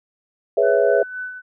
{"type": "chord", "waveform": "sine", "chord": "C# minor seventh", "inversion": "second", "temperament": "equal", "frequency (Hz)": [415.3, 493.9, 554.4, 659.3], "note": ["G#4", "B4", "C#5", "E5"], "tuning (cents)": [0, 0, 0, 0], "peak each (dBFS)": -19, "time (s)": [0.57, 1.03], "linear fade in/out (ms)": 5}
{"type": "tone with tremolo", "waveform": "sine", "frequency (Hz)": 1500, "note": "F#6", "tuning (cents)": 23, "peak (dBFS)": -25, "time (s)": [0.62, 1.42], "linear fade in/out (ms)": 50, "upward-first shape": "sine", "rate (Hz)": 3.8, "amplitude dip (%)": 55}
{"effects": []}